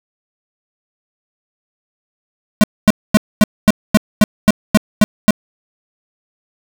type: tone bursts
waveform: square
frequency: 211.9 Hz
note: G#3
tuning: 35 cents sharp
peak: -5 dBFS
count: 11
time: 2.61-5.307 s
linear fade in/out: 0 ms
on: 27 ms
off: 240 ms
effects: none